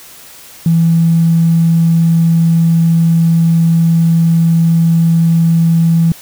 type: tone with tanh clipping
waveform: triangle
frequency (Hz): 165.6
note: E3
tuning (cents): +8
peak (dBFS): -6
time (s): 0.66-6.12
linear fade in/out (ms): 2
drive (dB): 2
effects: white hiss -36 dBFS RMS until 6.21 s